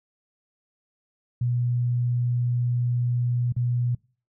sine tone with dropouts, 121.8 Hz, B2, 24 cents flat, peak -21 dBFS, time 1.41-3.95 s, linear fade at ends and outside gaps 5 ms, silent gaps 3.524-3.564 s, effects noise-tail reverb RT60 0.4 s tail -25 dB re dry

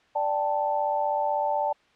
sine chord, D suspended fourth, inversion none, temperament equal, 587.3 / 784 / 880 Hz, D5 / G5 / A5, 0 / 0 / 0 cents, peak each -28 / -29 / -26 dBFS, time 0.15-1.73 s, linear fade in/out 10 ms, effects white hiss -61 dBFS RMS until 1.95 s + low-pass 3000 Hz 12 dB/octave

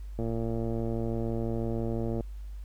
click train, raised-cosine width 2 ms, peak -20 dBFS, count 231, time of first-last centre 0.19-2.208 s, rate 114 Hz, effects added 50 Hz sine -37 dBFS peak until 2.64 s + pink hiss -64 dBFS RMS until 2.64 s

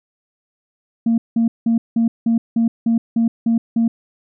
sine tone bursts, 229.8 Hz, A#3, 25 cents flat, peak -11 dBFS, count 10, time 1.06-3.88 s, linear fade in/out 5 ms, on 120 ms, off 180 ms, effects tanh soft clip ceiling -10 dBFS

